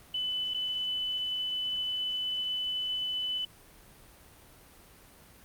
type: tone with dropouts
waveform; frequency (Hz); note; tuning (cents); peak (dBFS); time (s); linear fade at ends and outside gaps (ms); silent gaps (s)
sine; 3000; F#7; +23; -29; 0.14-3.45; 5; 0.538-0.544
effects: pink hiss -55 dBFS RMS until 5.44 s + Opus 32 kbps